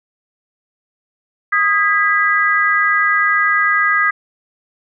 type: chord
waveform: sine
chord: G# minor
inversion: second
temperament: equal with one note detuned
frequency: 1244.5 / 1635.5 / 1975.5 Hz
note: D#6 / G#6 / B6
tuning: 0 / -27 / 0 cents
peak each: -16 dBFS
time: 1.52-4.11 s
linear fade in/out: 10 ms
effects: none